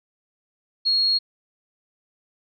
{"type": "tone", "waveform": "sine", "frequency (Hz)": 4296, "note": "C8", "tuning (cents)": 45, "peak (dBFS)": -17, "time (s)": [0.85, 1.19], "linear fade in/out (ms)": 20, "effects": []}